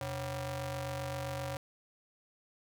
sawtooth ring-modulated tone, 210.8 Hz, G#3, 26 cents sharp, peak -29 dBFS, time 0.01-1.57 s, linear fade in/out 2 ms, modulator 340 Hz, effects none

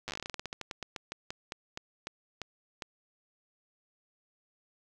slowing click train, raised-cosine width 0.2 ms, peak -20 dBFS, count 27, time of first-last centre 0.08-2.822 s, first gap 8 ms, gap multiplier 1.17, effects none

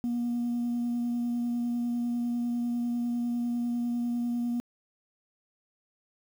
sine tone with vibrato, 239.2 Hz, A#3, 45 cents sharp, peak -25 dBFS, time 0.04-4.6 s, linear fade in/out 0 ms, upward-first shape triangle, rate 10 Hz, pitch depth 14 cents each way, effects tanh soft clip ceiling -25 dBFS + 9-bit

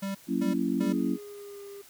square tone bursts, 196 Hz, G3, in tune, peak -31 dBFS, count 3, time 0.02-0.93 s, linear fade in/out 10 ms, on 130 ms, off 260 ms
sine chord, F# dominant seventh, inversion none, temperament just, 185 / 231.2 / 277.5 / 333 Hz, F#3 / A#3 / C#4 / E4, 0 / -14 / +2 / +18 cents, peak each -32 / -30 / -29 / -32 dBFS, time 0.27-1.18 s, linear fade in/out 50 ms
triangle tone with pitch glide, 415.3 to 401.4 Hz, G#4 to G4, 0 to +41 cents, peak -39 dBFS, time 0.8-1.82 s, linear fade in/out 10 ms, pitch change -59 cents, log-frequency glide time 1.07-1.65 s
effects white hiss -54 dBFS RMS until 1.89 s

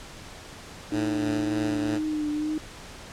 10% pulse tone with tremolo, 110 Hz, A2, in tune, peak -20 dBFS, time 0.91-2 s, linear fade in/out 50 ms, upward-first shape sine, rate 3.1 Hz, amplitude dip 30%
sine tone with vibrato, 303.7 Hz, D#4, 42 cents flat, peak -25 dBFS, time 0.92-2.58 s, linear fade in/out 2 ms, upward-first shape triangle, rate 2 Hz, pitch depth 38 cents each way
effects pink hiss -43 dBFS RMS until 3.12 s + low-pass 8000 Hz 12 dB/octave

